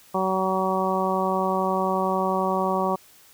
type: harmonic tone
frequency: 188.8 Hz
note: F#3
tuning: 35 cents sharp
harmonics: 1 / 2 / 3 / 4 / 5 / 6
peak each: -28 / -28 / -28 / -28 / -28 / -28 dBFS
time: 0.14-2.96 s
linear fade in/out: 10 ms
effects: white hiss -53 dBFS RMS until 3.33 s